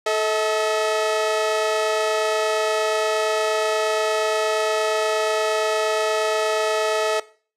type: tone pair together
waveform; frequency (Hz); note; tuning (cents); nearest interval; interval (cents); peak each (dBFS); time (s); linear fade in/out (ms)
sawtooth; 436.1 / 639.9; A4 / D#5; -15 / +48; perfect fifth; 663; -18; 0.06-7.2; 5
effects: noise-tail reverb RT60 0.4 s tail -18 dB re dry + low-pass 8000 Hz 12 dB/octave